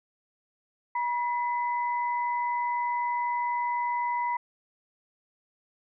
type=tone pair together; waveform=sine; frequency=964 / 2017 Hz; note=B5 / B6; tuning=-42 / +36 cents; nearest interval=octave + minor second; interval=1278 cents; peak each=-26 / -36 dBFS; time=0.95-4.37 s; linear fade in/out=5 ms; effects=none